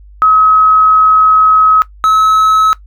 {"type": "tone pair in turn", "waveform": ["sine", "triangle"], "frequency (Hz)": [1277, 1289.6], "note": ["D#6", "E6"], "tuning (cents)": [45, -38], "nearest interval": "unison", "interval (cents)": 17, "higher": "second", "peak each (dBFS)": -4, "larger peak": "neither", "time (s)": [[0.22, 1.82], [2.04, 2.73]], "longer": "first", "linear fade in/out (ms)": 0, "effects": ["noise-tail reverb RT60 0.1 s tail -17 dB re dry", "added 50 Hz sine -34 dBFS peak until 2.86 s"]}